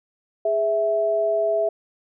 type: tone pair together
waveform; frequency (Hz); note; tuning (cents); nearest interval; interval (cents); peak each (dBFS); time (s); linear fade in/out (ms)
sine; 413.9 / 657; G#4 / E5; -6 / -6; minor sixth; 800; -25 / -19; 0.45-1.69; 5
effects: none